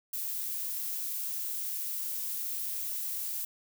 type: noise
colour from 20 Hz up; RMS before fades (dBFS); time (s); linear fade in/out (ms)
violet; -35; 0.13-3.45; 5
effects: none